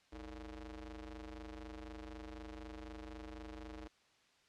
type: ring-modulated tone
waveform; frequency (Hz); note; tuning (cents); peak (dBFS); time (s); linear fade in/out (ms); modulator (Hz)
sawtooth; 130; C3; -11; -40; 0.12-3.88; 10; 183
effects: white hiss -70 dBFS RMS until 4.48 s + low-pass 5000 Hz 12 dB/octave

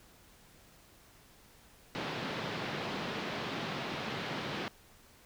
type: band-pass noise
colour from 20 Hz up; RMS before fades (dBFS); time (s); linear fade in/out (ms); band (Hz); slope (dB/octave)
pink; -38; 1.95-4.68; 0; 130 to 4200; 24
effects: pink hiss -60 dBFS RMS until 5.25 s

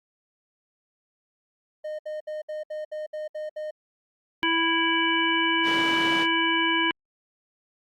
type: tone bursts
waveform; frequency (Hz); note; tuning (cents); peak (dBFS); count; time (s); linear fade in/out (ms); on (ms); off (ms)
triangle; 613; D#5; -26; -28; 9; 1.84-3.71; 10; 150; 65
type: harmonic tone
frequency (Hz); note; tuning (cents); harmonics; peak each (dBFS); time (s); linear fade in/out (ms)
329.6; E4; 0; 1 / 3 / 5 / 7 / 9; -27 / -27 / -27 / -27 / -27; 4.43-6.91; 0
type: band-pass noise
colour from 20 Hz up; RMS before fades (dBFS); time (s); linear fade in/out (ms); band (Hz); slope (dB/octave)
pink; -34; 5.63-6.27; 50; 210 to 4400; 12
effects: Opus 48 kbps

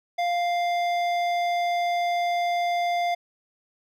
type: tone with hard clipping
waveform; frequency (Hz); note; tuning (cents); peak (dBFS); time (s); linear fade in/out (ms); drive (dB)
sine; 698.5; F5; 0; -24; 0.18-3.15; 10; 12
effects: none

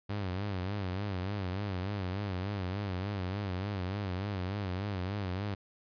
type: tone with vibrato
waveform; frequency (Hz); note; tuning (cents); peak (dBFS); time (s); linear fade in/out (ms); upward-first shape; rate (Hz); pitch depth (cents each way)
sawtooth; 96.6; G2; -25; -29; 0.09-5.55; 10; sine; 3.4; 120
effects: resampled to 11025 Hz

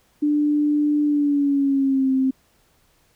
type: tone with pitch glide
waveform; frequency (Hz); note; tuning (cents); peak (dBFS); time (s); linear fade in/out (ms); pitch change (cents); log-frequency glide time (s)
sine; 295.9 to 263.6; D4 to C4; +13 to +13; -16; 0.22-2.31; 10; -200; 1.04-2.12
effects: pink hiss -61 dBFS RMS until 3.15 s

